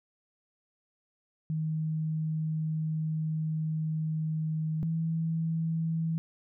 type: tone pair in turn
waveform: sine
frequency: 157.2 / 162.74 Hz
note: D#3 / E3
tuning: +18 / -22 cents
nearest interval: minor second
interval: 60 cents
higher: second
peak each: -28 / -27 dBFS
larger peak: second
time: 1.5-4.83 / 4.83-6.18 s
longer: first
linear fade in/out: 0 ms
effects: none